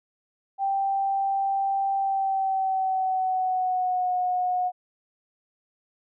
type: tone with pitch glide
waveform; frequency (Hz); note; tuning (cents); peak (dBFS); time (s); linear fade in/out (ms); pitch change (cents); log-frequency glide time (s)
sine; 784 to 727.3; G5 to F#5; 0 to -30; -22; 0.58-4.72; 50; -130; 1.96-4.13
effects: none